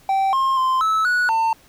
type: tone with pitch steps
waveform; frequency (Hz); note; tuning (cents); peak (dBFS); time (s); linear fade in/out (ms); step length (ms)
triangle; 776 / 1066 / 1041 / 1303 / 1468 / 899; G5 / C6 / C6 / E6 / F#6 / A5; -18 / +32 / -9 / -20 / -14 / +37; -14; 0.09-1.53; 2; 240
effects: pink hiss -52 dBFS RMS until 1.68 s